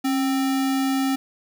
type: tone with sample-and-hold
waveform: sine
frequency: 270 Hz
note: C#4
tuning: 45 cents flat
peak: -19 dBFS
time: 0.04-1.16 s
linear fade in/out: 10 ms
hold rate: 1050 Hz
effects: none